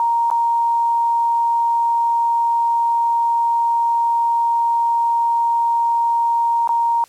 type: tone with dropouts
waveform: sine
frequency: 933 Hz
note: A#5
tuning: 1 cent sharp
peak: -14 dBFS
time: 0-7.04 s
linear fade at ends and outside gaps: 1 ms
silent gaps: 0.302-0.313 / 6.675-6.691 s
effects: white hiss -50 dBFS RMS until 7.08 s + low-pass 11000 Hz 12 dB/octave